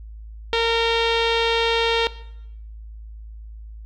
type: tone with low-pass filter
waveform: sawtooth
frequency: 459.7 Hz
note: A#4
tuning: 24 cents flat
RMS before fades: -20 dBFS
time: 0.53-2.07 s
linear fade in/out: 0 ms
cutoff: 3500 Hz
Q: 3.6
effects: noise-tail reverb RT60 0.8 s tail -17 dB re dry + added 54 Hz sine -35 dBFS peak until 3.85 s